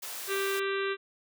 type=high-pass noise; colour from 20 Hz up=white; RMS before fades=-39 dBFS; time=0.02-0.6 s; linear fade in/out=10 ms; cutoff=440 Hz; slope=12 dB/octave
type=harmonic tone; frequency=392 Hz; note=G4; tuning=in tune; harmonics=1 / 3 / 4 / 5 / 6 / 7 / 8 / 9 / 10; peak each=-30 / -37 / -36 / -41 / -42 / -41 / -47 / -45 / -45 dBFS; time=0.27-0.97 s; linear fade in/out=50 ms
effects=none